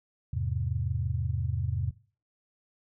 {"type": "chord", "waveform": "sine", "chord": "E augmented", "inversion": "none", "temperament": "just", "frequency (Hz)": [82.41, 103.01, 128.76], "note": ["E2", "G#2", "B#2"], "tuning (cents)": [0, -14, -27], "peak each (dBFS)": -32, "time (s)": [0.33, 1.91], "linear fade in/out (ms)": 5, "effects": ["noise-tail reverb RT60 0.4 s tail -20 dB re dry"]}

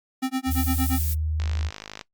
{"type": "tone with tremolo", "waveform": "square", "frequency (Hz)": 261.6, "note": "C4", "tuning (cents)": 0, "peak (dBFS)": -22, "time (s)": [0.22, 1], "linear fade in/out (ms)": 10, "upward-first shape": "sine", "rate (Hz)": 8.7, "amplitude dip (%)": 100}
{"type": "tone", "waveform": "sine", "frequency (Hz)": 77.78, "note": "D#2", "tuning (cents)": 0, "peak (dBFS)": -23, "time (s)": [0.46, 1.71], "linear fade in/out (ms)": 50}
{"type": "noise", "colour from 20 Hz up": "violet", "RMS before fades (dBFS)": -30, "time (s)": [0.5, 1.15], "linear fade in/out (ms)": 20}
{"type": "click train", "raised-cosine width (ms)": 0.2, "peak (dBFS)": -18, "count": 33, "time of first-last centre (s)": [1.4, 2.012], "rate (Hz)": 52.3}
{"effects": ["noise-tail reverb RT60 0.1 s tail -21 dB re dry", "Opus 48 kbps"]}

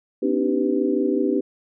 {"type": "tone cluster", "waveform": "sine", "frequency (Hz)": [251.1, 284.5, 309.7, 389.1, 495.6], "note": ["B3", "C#4", "D#4", "G4", "B4"], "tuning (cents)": [29, 45, -8, -13, 6], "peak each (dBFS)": [-25, -24, -25, -23, -28], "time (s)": [0.22, 1.41], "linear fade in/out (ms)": 10, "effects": []}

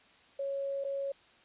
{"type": "tone with dropouts", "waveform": "sine", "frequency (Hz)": 553, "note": "C#5", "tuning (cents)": -4, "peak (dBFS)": -32, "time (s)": [0.39, 1.12], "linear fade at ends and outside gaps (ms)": 5, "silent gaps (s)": [0.84, 0.847], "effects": ["white hiss -61 dBFS RMS until 1.44 s", "resampled to 8000 Hz"]}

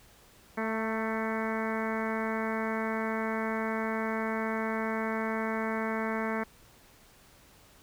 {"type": "harmonic tone with a mistuned harmonic", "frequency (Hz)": 221.3, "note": "A3", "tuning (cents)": 10, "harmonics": [1, 2, 3, 4, 5, 6, 7, 8, 9, 10], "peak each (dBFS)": [-33, -36, -38, -39, -40, -41, -41, -42, -43, -43], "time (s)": [0.57, 6.44], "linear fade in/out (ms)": 10, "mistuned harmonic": 4, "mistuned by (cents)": 23, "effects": ["pink hiss -58 dBFS RMS until 7.82 s"]}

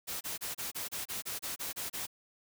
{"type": "noise bursts", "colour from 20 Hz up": "white", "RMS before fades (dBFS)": -38, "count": 12, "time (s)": [0.07, 2.069], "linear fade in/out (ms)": 20, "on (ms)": 140, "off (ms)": 29, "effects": []}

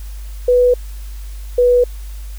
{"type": "tone pair in turn", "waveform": "sine", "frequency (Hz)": [493.9, 490.8], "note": ["B4", "B4"], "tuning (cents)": [0, -11], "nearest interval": "unison", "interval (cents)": 11, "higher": "first", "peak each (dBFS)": -8, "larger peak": "neither", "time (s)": [[0.48, 0.74], [1.58, 1.84]], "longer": "neither", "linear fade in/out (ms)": 5, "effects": ["added 50 Hz sine -26 dBFS peak until 2.38 s", "white hiss -44 dBFS RMS until 2.38 s"]}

